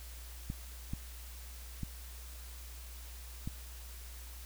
clicks, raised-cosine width 5 ms, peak -25 dBFS, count 4, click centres 0.501 / 0.935 / 1.833 / 3.475 s, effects added 60 Hz sine -46 dBFS peak until 4.45 s + white hiss -53 dBFS RMS until 4.45 s

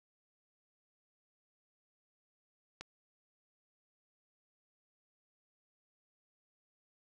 click, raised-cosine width 0.2 ms, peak -26 dBFS, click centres 2.81 s, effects none

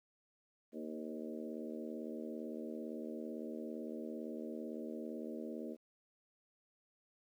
harmonic tone with a mistuned harmonic, 77.78 Hz, D#2, in tune, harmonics 3 / 4 / 5 / 6 / 7 / 8, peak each -45 / -47 / -49 / -51 / -52 / -53 dBFS, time 0.72-5.77 s, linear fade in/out 50 ms, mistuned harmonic 6, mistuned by +22 cents, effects 12-bit

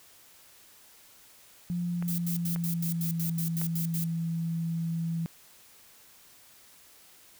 sine tone with pitch glide, 174.61 to 165.76 Hz, F3 to E3, 0 to +10 cents, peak -28 dBFS, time 1.7-5.26 s, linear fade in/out 0 ms, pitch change -90 cents, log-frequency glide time 1.81-3.21 s
clicks, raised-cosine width 0.5 ms, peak -26 dBFS, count 3, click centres 2.025 / 2.561 / 3.616 s
violet noise bursts, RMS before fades -35 dBFS, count 11, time 2.08-4.04 s, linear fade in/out 0 ms, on 100 ms, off 86 ms
effects white hiss -56 dBFS RMS until 7.39 s

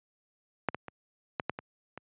clicks, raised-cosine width 0.5 ms, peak -11 / -19 / -25 / -14 / -14 / -22 / -26 dBFS, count 7, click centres 0.687 / 0.746 / 0.883 / 1.398 / 1.496 / 1.589 / 1.976 s, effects high-pass 100 Hz 12 dB/octave + resampled to 8000 Hz

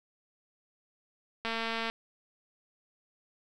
click train, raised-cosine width 0.3 ms, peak -18 dBFS, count 103, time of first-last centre 1.45-1.899 s, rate 227 Hz, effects none

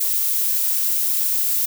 violet noise, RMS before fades -20 dBFS, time 0-1.66 s, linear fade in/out 10 ms, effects none

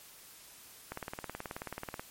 click train, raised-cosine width 0.5 ms, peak -23 dBFS, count 21, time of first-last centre 0.92-1.995 s, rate 18.6 Hz, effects white hiss -54 dBFS RMS until 2.1 s + MP3 64 kbps

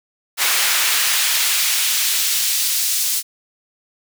pink noise with high-pass filter sweep, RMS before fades -18 dBFS, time 0.37-3.23 s, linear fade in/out 50 ms, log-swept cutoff 1400 to 5300 Hz, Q 0.76, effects none

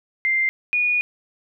sine tone pair in turn, 2093 / 2454 Hz, C7 / D#7, 0 / -25 cents, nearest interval minor third, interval 275 cents, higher second, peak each -17 dBFS, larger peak neither, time 0.25-0.49 / 0.73-1.01 s, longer second, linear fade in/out 0 ms, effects none

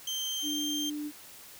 30% pulse tone with pitch glide, 3136 to 3169 Hz, G7 to G7, 0 to +18 cents, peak -29 dBFS, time 0.07-0.9 s, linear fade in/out 5 ms, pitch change +18 cents, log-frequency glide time 0.28-0.61 s
sine tone, 297.1 Hz, D4, 20 cents sharp, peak -33 dBFS, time 0.42-1.12 s, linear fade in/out 50 ms
effects white hiss -50 dBFS RMS until 1.59 s

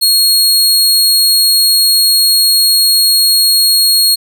sawtooth tone, 4297 Hz, C8, 45 cents sharp, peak -4 dBFS, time 0.01-4.16 s, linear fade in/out 20 ms, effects none

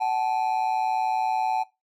triangle ring-modulated tone, 811 Hz, G#5, 41 cents flat, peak -17 dBFS, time 0-1.64 s, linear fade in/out 20 ms, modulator 59.9 Hz, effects noise-tail reverb RT60 0.2 s tail -19 dB re dry

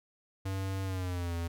square tone with pitch glide, 96.2 to 84.72 Hz, G2 to E2, -32 to +48 cents, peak -33 dBFS, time 0.45-1.48 s, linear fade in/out 10 ms, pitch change -220 cents, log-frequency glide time 0.84-1.35 s, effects none

